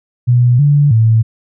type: tone with pitch steps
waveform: sine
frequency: 122.4 / 144.9 / 112.2 Hz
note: B2 / D3 / A2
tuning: -15 / -23 / +34 cents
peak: -6 dBFS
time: 0.27-1.23 s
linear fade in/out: 20 ms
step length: 320 ms
effects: none